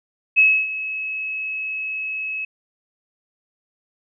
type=tone with ADSR envelope; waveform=sine; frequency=2576 Hz; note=E7; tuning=41 cents flat; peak=-9 dBFS; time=0.36-2.45 s; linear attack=27 ms; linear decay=280 ms; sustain=-15 dB; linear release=5 ms; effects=none